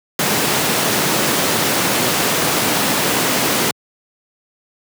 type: high-pass noise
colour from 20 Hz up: pink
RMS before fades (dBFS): -17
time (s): 0.19-3.71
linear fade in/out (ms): 2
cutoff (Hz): 160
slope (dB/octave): 12
effects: high-pass 100 Hz 12 dB/octave